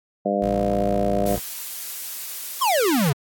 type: harmonic tone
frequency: 100.6 Hz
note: G2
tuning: 45 cents sharp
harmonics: 2 / 3 / 4 / 5 / 6 / 7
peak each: -25 / -30 / -29 / -27 / -24 / -26 dBFS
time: 0.25-1.36 s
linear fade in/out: 10 ms
type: tone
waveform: 20% pulse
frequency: 57.5 Hz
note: A#1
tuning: 23 cents flat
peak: -24 dBFS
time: 0.42-1.39 s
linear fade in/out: 5 ms
type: noise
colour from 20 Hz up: blue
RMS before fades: -32 dBFS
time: 1.26-3.1 s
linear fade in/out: 2 ms
type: exponential sweep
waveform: square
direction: down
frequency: 1132 to 128.5 Hz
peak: -18 dBFS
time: 2.61-3.13 s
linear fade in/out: 10 ms
effects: AAC 64 kbps